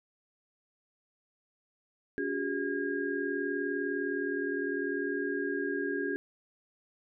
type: tone cluster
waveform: sine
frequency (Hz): 284.5 / 365.2 / 404.9 / 1628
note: C#4 / F#4 / G#4 / G#6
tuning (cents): +45 / -23 / -44 / -35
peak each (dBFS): -35 / -36 / -35 / -36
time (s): 2.18-6.16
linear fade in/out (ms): 0
effects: none